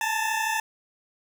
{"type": "tone pair together", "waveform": "20% pulse", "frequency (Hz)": [864.4, 897], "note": ["A5", "A5"], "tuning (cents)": [-31, 33], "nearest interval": "minor second", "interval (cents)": 64, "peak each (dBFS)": [-23, -22], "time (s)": [0.01, 0.6], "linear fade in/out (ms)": 2, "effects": []}